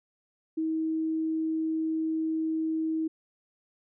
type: tone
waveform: sine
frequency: 319.1 Hz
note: D#4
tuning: 44 cents sharp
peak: -26 dBFS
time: 0.57-3.08 s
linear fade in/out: 10 ms
effects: none